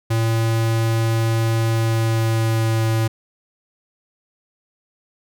square tone with pitch glide, 113.4 to 112.1 Hz, A#2 to A2, -47 to +33 cents, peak -17 dBFS, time 0.1-3.08 s, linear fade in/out 10 ms, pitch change -20 cents, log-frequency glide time 1.66-2.93 s, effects none

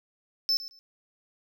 triangle tone with echo, 5274 Hz, E8, in tune, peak -21 dBFS, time 0.49-0.57 s, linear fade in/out 0 ms, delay 110 ms, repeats 2, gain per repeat -15 dB, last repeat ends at 0.79 s, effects none

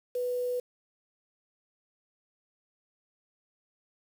sine tone with quantisation, 493.9 Hz, B4, in tune, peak -28 dBFS, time 0.15-0.6 s, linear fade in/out 5 ms, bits 8, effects none

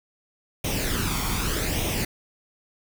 pink noise with flanger, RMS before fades -26 dBFS, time 0.64-2.05 s, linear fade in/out 5 ms, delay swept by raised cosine 0.33 to 0.91 ms, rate 0.83 Hz, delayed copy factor +0.6, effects none

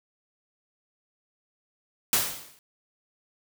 white noise with exponential decay, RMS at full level -20 dBFS, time 2.13-2.59 s, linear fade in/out 1 ms, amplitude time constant 100 ms, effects none

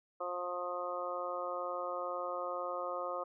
harmonic tone, 177.8 Hz, F3, 31 cents sharp, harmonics 2 / 3 / 4 / 5 / 6 / 7, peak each -47 / -39 / -44 / -50 / -43 / -41 dBFS, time 0.2-3.24 s, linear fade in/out 10 ms, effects none

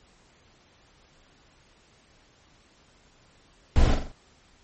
brown noise with echo, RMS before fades -18 dBFS, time 3.76-3.94 s, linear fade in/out 0 ms, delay 44 ms, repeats 4, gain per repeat -6 dB, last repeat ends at 4.116 s, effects pink hiss -59 dBFS RMS until 4.63 s + MP3 32 kbps

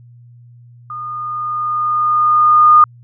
sine tone with level ramp, 1222 Hz, D#6, 32 cents flat, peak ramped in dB -24 to -3 dBFS, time 0.9-2.84 s, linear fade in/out 2 ms, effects added 120 Hz sine -39 dBFS peak until 3.03 s

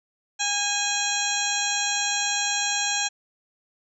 harmonic tone with a mistuned harmonic, 816 Hz, G#5, 31 cents flat, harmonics 1 / 2 / 3 / 4 / 5 / 7 / 8 / 9, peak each -31 / -31 / -31 / -31 / -31 / -31 / -31 / -31 dBFS, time 0.39-3.09 s, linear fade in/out 20 ms, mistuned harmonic 3, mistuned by +36 cents, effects none

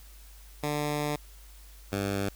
10% pulse tone pair in turn, 148.1 / 99.1 Hz, D3 / G2, +15 / +19 cents, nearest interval perfect fifth, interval 696 cents, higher first, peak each -20 dBFS, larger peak neither, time 0.63-1.16 / 1.92-2.29 s, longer first, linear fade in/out 5 ms, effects added 50 Hz sine -48 dBFS peak until 2.35 s + white hiss -56 dBFS RMS until 2.35 s

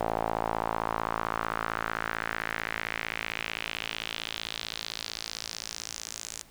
sawtooth tone with band-pass filter sweep, 55.6 Hz, A1, 19 cents sharp, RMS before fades -34 dBFS, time 0-6.43 s, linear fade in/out 10 ms, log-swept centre 730 to 7200 Hz, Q 2.4, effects pink hiss -56 dBFS RMS until 6.5 s

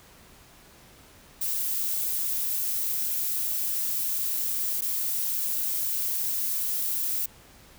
violet noise with dropouts, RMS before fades -28 dBFS, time 1.41-7.26 s, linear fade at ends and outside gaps 5 ms, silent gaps 4.81-4.819 s, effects pink hiss -53 dBFS RMS until 7.78 s

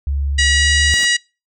sine tone with pitch glide, 70 to 73.74 Hz, C#2 to D2, +18 to +8 cents, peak -16 dBFS, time 0.07-0.94 s, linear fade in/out 0 ms, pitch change +90 cents, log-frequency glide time 0.46-0.67 s
harmonic tone, 962 Hz, B5, 46 cents flat, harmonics 2 / 3 / 4 / 5 / 6 / 7 / 8 / 9, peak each -15 / -19 / -21 / -23 / -25 / -26 / -27 / -28 dBFS, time 0.38-1.17 s, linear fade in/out 10 ms
pink noise with exponential growth, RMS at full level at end -32 dBFS, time 0.62-1.05 s, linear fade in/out 0 ms, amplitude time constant 92 ms
effects noise-tail reverb RT60 0.3 s tail -26 dB re dry

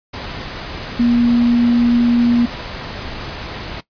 sine tone in noise, 238.6 Hz, A#3, 41 cents sharp, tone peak -10 dBFS, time 0.99-2.46 s, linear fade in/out 10 ms, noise pink, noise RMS -28 dBFS, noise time 0.13-3.81 s, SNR +15 dB, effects noise-tail reverb RT60 0.1 s tail -17 dB re dry + resampled to 11025 Hz

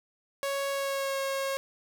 sawtooth tone with pitch glide, 554.4 to 543.9 Hz, C#5 to C#5, 0 to -33 cents, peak -25 dBFS, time 0.43-1.57 s, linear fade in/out 0 ms, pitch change -33 cents, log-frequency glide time 0.7-1.19 s, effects none

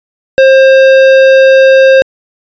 triangle tone with hard clipping, 532 Hz, C5, 29 cents sharp, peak -3 dBFS, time 0.38-2.02 s, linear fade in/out 0 ms, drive 16 dB, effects resampled to 16000 Hz

